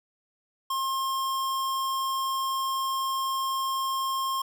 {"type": "tone", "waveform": "square", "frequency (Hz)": 1068, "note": "C6", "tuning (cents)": 35, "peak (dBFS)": -27, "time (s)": [0.7, 4.42], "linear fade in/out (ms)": 5, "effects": []}